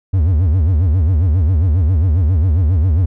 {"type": "tone with vibrato", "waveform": "triangle", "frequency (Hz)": 84.1, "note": "E2", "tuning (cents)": 35, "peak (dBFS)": -8, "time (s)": [0.13, 3.06], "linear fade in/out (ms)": 10, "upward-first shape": "sine", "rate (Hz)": 7.4, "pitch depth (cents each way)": 250, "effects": []}